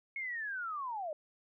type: linear sweep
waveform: sine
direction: down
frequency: 2193 to 581 Hz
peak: -36 dBFS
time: 0.16-1.13 s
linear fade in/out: 2 ms
effects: none